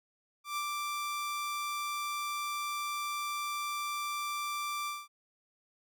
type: tone with ADSR envelope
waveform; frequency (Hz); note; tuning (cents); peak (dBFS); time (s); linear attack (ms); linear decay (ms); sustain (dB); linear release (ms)
sawtooth; 1176; D6; +2; -28; 0.44-5.08; 130; 54; -2; 210
effects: none